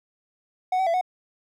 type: tone with pitch steps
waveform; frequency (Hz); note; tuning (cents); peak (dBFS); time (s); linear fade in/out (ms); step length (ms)
triangle; 740 / 759 / 671 / 735; F#5 / F#5 / E5 / F#5; 0 / +44 / +31 / -12; -18; 0.72-1.012; 5; 73
effects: none